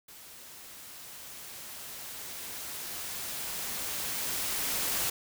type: noise with level ramp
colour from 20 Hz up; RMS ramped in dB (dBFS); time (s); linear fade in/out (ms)
white; -50 to -30; 0.08-5.1; 5
effects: none